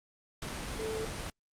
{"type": "tone in noise", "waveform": "sine", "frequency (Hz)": 440, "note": "A4", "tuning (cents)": 0, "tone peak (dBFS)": -34, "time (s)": [0.79, 1.05], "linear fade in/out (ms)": 2, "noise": "pink", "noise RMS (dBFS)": -38, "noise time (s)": [0.42, 1.3], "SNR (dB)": 1, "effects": ["low-pass 9000 Hz 12 dB/octave", "Opus 48 kbps"]}